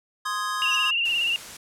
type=chord; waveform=square; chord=Ab major; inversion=first; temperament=equal; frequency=1046.5 / 1244.5 / 1661.2 Hz; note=C6 / Eb6 / Ab6; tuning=0 / 0 / 0 cents; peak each=-31 / -30 / -32 dBFS; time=0.25-0.91 s; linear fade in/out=10 ms
type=tone with vibrato; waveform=sine; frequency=2783 Hz; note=F7; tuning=7 cents flat; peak=-21 dBFS; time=0.62-1.36 s; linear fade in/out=0 ms; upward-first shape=triangle; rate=17 Hz; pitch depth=67 cents each way
type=tone with exponential growth; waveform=sine; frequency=5920 Hz; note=F#8; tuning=in tune; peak=-25 dBFS; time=0.66-0.75 s; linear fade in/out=0 ms; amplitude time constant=19 ms
type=noise; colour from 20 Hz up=white; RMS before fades=-39 dBFS; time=1.05-1.57 s; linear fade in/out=5 ms
effects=low-pass 10000 Hz 12 dB/octave